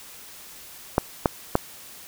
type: clicks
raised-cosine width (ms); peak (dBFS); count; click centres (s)
1; -3; 3; 0.981 / 1.258 / 1.554
effects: white hiss -44 dBFS RMS until 2.07 s